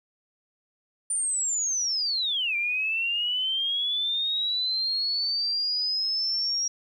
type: linear two-way sweep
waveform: sine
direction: down then up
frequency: 9200 to 2349 to 5660 Hz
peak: -24 dBFS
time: 1.1-6.68 s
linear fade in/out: 5 ms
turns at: 2.56 s
effects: 10-bit